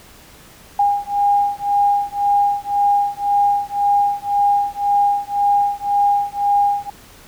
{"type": "beating tone pair", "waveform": "sine", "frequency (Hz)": [811, 812.9], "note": ["G#5", "G#5"], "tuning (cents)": [-41, -37], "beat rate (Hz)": 1.9, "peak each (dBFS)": -17, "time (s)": [0.79, 6.9], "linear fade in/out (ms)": 5, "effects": ["pink hiss -44 dBFS RMS until 7.27 s"]}